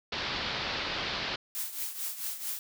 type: low-pass noise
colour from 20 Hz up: white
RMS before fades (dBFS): -34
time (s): 0.12-1.36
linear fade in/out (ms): 5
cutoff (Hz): 4700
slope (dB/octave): 48
type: noise with tremolo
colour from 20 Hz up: blue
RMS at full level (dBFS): -33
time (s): 1.55-2.59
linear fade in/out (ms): 0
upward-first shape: triangle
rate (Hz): 4.5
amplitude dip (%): 75
effects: none